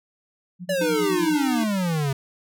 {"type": "tone with tremolo", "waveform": "sine", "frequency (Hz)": 178.6, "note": "F3", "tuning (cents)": 39, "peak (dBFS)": -27, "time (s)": [0.59, 1.37], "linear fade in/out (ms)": 50, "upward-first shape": "sine", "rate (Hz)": 9.8, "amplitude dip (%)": 95}
{"type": "exponential sweep", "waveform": "square", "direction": "down", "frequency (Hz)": [587.3, 132.5], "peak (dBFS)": -22, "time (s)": [0.69, 2.13], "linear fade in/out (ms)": 5}
{"type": "tone with pitch glide", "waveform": "square", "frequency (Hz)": [308.3, 305.6], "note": ["D#4", "D#4"], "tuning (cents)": [-16, -31], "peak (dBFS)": -25, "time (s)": [0.81, 1.64], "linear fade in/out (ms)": 5, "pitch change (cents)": -15, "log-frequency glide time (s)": [0.94, 1.28]}
{"effects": []}